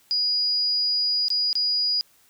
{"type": "tone with dropouts", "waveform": "sine", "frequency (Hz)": 4900, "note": "D#8", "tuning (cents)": -27, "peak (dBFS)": -20, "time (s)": [0.11, 2.01], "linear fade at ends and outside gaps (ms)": 0, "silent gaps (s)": [[1.283, 1.303], [1.529, 1.554]], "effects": ["white hiss -59 dBFS RMS until 2.29 s"]}